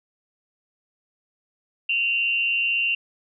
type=tone with amplitude modulation; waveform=sine; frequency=2761 Hz; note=F7; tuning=20 cents flat; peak=-17 dBFS; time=1.89-2.95 s; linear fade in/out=5 ms; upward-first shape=sine; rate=216 Hz; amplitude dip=60%; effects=none